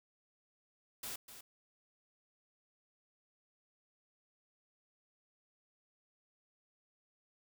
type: noise with echo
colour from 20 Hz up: white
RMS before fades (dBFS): -43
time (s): 1.03-1.16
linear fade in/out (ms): 5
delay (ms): 250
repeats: 1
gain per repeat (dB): -10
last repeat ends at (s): 1.41
effects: none